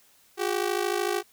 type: ring-modulated tone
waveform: sawtooth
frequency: 383.8 Hz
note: G4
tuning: 37 cents flat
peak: -18 dBFS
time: 0.37-1.23 s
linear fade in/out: 50 ms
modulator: 26.7 Hz
effects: white hiss -60 dBFS RMS until 1.32 s